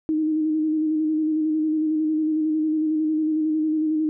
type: tone with vibrato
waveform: sine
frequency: 311.1 Hz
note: D#4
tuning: in tune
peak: -19 dBFS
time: 0.09-4.09 s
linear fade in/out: 0 ms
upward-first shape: square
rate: 11 Hz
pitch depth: 24 cents each way
effects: none